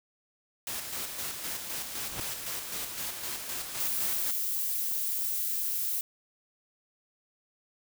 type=noise with tremolo; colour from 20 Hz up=white; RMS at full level=-35 dBFS; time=0.67-4.31 s; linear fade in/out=2 ms; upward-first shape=square; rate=3.9 Hz; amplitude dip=40%
type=noise with exponential growth; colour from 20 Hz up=pink; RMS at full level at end=-33 dBFS; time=2.01-2.2 s; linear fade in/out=0 ms; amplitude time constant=40 ms
type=noise; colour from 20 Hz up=violet; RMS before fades=-31 dBFS; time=3.8-6.01 s; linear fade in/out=2 ms
effects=none